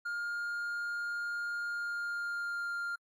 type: tone with pitch glide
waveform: triangle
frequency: 1413 to 1398.4 Hz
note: F6 to F6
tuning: +20 to +2 cents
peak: -32 dBFS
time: 0.05-2.96 s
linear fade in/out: 10 ms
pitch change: -18 cents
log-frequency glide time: 1.68-2.74 s
effects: AAC 48 kbps